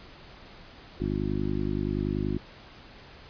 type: harmonic tone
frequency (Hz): 50.5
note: G#1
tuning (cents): -48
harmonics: 1 / 2 / 3 / 4 / 5 / 6 / 7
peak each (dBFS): -34 / -34 / -34 / -34 / -34 / -34 / -34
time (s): 1-2.38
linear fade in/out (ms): 5
effects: pink hiss -49 dBFS RMS until 3.29 s + resampled to 11025 Hz